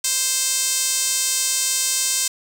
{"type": "tone with band-pass filter", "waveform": "5% pulse", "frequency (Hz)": 523.3, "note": "C5", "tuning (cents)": 0, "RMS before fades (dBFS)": -21, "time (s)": [0.04, 2.28], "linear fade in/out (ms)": 5, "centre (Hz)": 9300, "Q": 3.2, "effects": []}